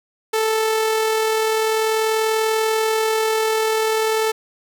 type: tone with amplitude modulation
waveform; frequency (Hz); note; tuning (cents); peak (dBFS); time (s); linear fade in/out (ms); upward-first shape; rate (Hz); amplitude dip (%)
sawtooth; 440; A4; 0; -12; 0.33-4.32; 10; sine; 40.4; 25
effects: none